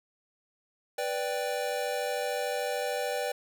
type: chord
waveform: square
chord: G major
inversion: first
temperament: equal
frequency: 493.9 / 587.3 / 784 Hz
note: B4 / D5 / G5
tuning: 0 / 0 / 0 cents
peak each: -34 / -34 / -36 dBFS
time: 0.98-3.32 s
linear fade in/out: 5 ms
effects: none